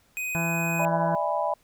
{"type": "tone", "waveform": "square", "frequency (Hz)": 2500, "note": "D#7", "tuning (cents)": 8, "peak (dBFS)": -29, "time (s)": [0.17, 0.85], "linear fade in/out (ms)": 0}
{"type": "harmonic tone", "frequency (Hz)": 167.3, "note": "E3", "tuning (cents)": 26, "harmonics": [1, 2, 3, 4, 5, 6, 7, 8, 9, 10], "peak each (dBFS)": [-27, -37, -42, -34, -37, -37, -47, -48, -38, -45], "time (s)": [0.35, 1.15], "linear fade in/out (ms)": 0}
{"type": "chord", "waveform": "sine", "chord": "E dominant seventh", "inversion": "third", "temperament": "just", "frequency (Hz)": [593.3, 659.3, 824.1, 988.9], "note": ["D5", "E5", "G#5", "B5"], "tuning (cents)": [18, 0, -14, 2], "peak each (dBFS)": -29, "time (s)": [0.79, 1.54], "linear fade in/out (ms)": 5}
{"effects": ["pink hiss -63 dBFS RMS until 1.63 s"]}